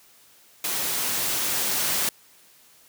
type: noise with level ramp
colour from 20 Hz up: white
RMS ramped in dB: -27 to -24 dBFS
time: 0.64-2.09 s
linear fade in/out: 2 ms
effects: white hiss -55 dBFS RMS until 2.88 s + high-pass 100 Hz 12 dB/octave